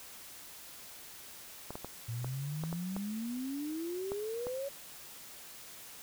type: clicks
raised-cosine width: 1 ms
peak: -26 dBFS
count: 9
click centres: 1.706 / 1.755 / 1.846 / 2.245 / 2.637 / 2.728 / 2.965 / 4.119 / 4.469 s
type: exponential sweep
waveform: sine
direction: up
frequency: 112.9 to 566 Hz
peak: -35 dBFS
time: 2.08-4.69 s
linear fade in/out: 10 ms
effects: white hiss -50 dBFS RMS until 6.02 s